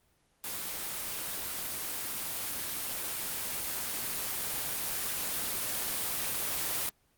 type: noise with level ramp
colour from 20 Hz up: white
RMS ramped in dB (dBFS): -37 to -32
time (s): 0.44-6.89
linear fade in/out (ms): 0
effects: pink hiss -70 dBFS RMS until 7.17 s + Opus 24 kbps